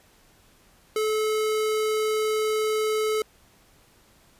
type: tone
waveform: square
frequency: 432.2 Hz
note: A4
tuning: 31 cents flat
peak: -23 dBFS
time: 0.96-3.22 s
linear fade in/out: 2 ms
effects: pink hiss -58 dBFS RMS until 4.39 s + resampled to 32000 Hz